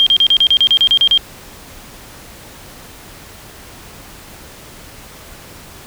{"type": "tone bursts", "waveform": "sine", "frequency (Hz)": 3200, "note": "G7", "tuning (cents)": 35, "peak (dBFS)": -7, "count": 12, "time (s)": [0, 1.176], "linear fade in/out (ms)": 0, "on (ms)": 65, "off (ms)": 36, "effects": ["pink hiss -37 dBFS RMS until 5.86 s"]}